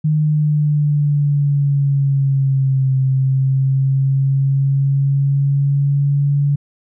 sine exponential two-way sweep, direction down then up, 153.8 to 132.3 to 143 Hz, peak -12 dBFS, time 0.04-6.56 s, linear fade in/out 10 ms, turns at 2.96 s, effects none

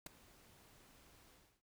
pink noise with ADSR envelope, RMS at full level -42 dBFS, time 0.06-1.62 s, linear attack 5 ms, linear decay 8 ms, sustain -23 dB, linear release 300 ms, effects none

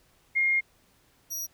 sine / sawtooth tone pair in turn, 2132 / 5763 Hz, C7 / F#8, +32 / -47 cents, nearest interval octave + perfect fourth, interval 1721 cents, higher second, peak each -21 / -29 dBFS, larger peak first, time 0.35-0.61 / 1.3-1.47 s, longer first, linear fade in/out 20 ms, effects pink hiss -64 dBFS RMS until 1.53 s

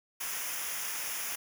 white noise with comb filter, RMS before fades -36 dBFS, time 0.2-1.36 s, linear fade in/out 10 ms, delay 0.24 ms, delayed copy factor -0.7, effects none

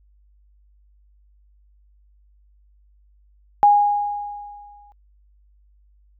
sine tone with exponential decay, 822 Hz, G#5, 18 cents flat, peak -8 dBFS, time 3.63-4.92 s, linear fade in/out 0 ms, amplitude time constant 280 ms, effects added 50 Hz sine -53 dBFS peak until 6.19 s

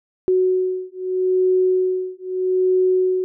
sine beating tone pair, 370 / 370.79 Hz, F#4 / F#4, 0 / +4 cents, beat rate 0.79 Hz, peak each -19 dBFS, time 0.28-3.24 s, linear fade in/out 0 ms, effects none

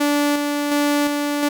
sawtooth tone with tremolo, 290.7 Hz, D4, 18 cents flat, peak -12 dBFS, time 0-1.49 s, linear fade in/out 10 ms, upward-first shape square, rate 1.4 Hz, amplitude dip 35%, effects none

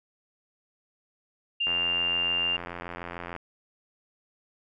sine tone, 2794 Hz, F7, in tune, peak -24 dBFS, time 1.6-2.57 s, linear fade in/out 10 ms
click train, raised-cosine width 0.5 ms, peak -21 dBFS, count 148, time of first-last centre 1.67-3.364 s, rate 86.8 Hz
effects none

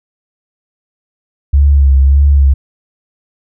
sine tone with vibrato, 69.3 Hz, C#2, in tune, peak -4 dBFS, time 1.53-2.54 s, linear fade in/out 10 ms, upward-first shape sine, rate 1.7 Hz, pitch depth 49 cents each way, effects none

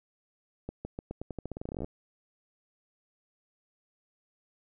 accelerating click train, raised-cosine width 2 ms, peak -23 dBFS, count 21, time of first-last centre 0.69-1.845 s, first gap 160 ms, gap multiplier 0.87, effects none

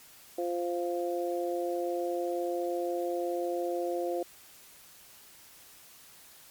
harmonic tone, 174.2 Hz, F3, 4 cents flat, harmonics 2 / 3 / 4, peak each -32 / -33 / -36 dBFS, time 0.38-4.23 s, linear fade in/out 5 ms, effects white hiss -54 dBFS RMS until 6.5 s + MP3 96 kbps

